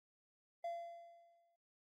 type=tone with exponential decay; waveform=triangle; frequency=683 Hz; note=F5; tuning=39 cents flat; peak=-37 dBFS; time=0.64-1.56 s; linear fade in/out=5 ms; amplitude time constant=200 ms; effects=noise-tail reverb RT60 0.2 s tail -18 dB re dry + AAC 48 kbps